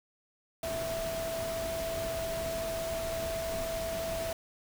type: tone in noise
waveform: sine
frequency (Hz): 659.3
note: E5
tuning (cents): 0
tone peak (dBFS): -33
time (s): 0.63-4.33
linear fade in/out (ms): 2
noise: pink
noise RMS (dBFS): -39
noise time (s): 0.63-4.33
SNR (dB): +3
effects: none